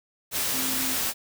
sine tone in noise, 261.6 Hz, C4, in tune, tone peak -34 dBFS, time 0.51-0.98 s, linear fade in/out 50 ms, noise white, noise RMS -27 dBFS, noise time 0.31-1.14 s, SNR -10 dB, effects none

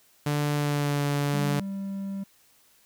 sawtooth tone with pitch glide, 146.83 to 143.64 Hz, D3 to D3, 0 to -38 cents, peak -20 dBFS, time 0.26-1.6 s, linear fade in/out 5 ms, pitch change -38 cents, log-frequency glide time 0.54-1.02 s
triangle tone, 196 Hz, G3, in tune, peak -28 dBFS, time 1.33-2.24 s, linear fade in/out 10 ms
effects white hiss -61 dBFS RMS until 2.85 s

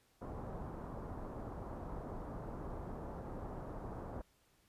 pink low-pass noise, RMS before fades -45 dBFS, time 0.21-4.22 s, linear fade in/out 10 ms, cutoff 1100 Hz, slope 24 dB/octave, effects pink hiss -72 dBFS RMS until 4.68 s + resampled to 32000 Hz

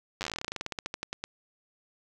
slowing click train, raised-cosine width 0.2 ms, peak -16 dBFS, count 26, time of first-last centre 0.21-1.24 s, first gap 9 ms, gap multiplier 1.11, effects none

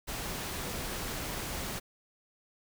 pink noise, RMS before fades -37 dBFS, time 0.07-1.8 s, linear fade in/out 20 ms, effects none

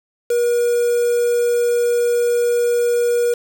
triangle tone with quantisation, 479.2 Hz, A#4, 48 cents sharp, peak -12 dBFS, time 0.3-3.34 s, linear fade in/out 5 ms, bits 5, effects none

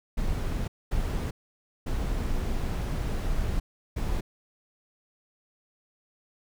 brown noise bursts at uneven times, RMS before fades -28 dBFS, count 4, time 0.17-0.68 / 0.91-1.31 / 1.86-3.6 / 3.96-4.21 s, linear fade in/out 10 ms, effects none

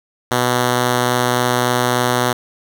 5% pulse tone, 123.47 Hz, B2, in tune, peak -3 dBFS, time 0.31-2.33 s, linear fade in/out 5 ms, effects none

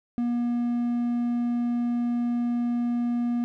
triangle tone, 239.5 Hz, A#3, 47 cents sharp, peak -21 dBFS, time 0.18-3.44 s, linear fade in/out 0 ms, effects none

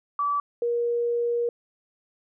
sine tone pair in turn, 1153 / 474.3 Hz, D6 / A#4, -32 / +30 cents, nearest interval octave + minor third, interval 1538 cents, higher first, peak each -22 dBFS, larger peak neither, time 0.19-0.4 / 0.62-1.49 s, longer second, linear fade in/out 2 ms, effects none

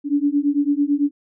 sine beating tone pair, 283.2 / 292.2 Hz, C#4 / D4, +37 / -9 cents, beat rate 9 Hz, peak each -19 dBFS, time 0.04-1.11 s, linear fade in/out 50 ms, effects none

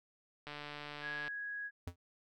click train, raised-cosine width 0.3 ms, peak -29 dBFS, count 120, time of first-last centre 0.47-1.28 s, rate 147 Hz
sine tone, 1661.2 Hz, G#6, in tune, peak -39 dBFS, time 1.01-1.71 s, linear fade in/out 50 ms
square tone with exponential decay, 87.31 Hz, F2, in tune, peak -37 dBFS, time 1.87-1.96 s, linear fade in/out 5 ms, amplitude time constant 19 ms
effects none

